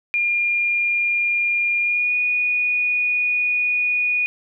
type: tone with pitch glide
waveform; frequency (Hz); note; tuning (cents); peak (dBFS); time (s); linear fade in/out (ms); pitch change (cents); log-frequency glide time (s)
sine; 2410 to 2461; D7 to D#7; +44 to -20; -17; 0.14-4.26; 0; +36; 1.81-2.14
effects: none